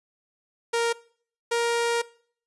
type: tone pair in turn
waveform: sawtooth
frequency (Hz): 466.2 / 469.2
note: A#4 / A#4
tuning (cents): 0 / +11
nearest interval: unison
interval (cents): 11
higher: second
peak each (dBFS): -18 / -18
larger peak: neither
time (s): 0.73-0.93 / 1.51-2.02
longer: second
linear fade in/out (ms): 10
effects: noise-tail reverb RT60 0.5 s tail -21 dB re dry + resampled to 24000 Hz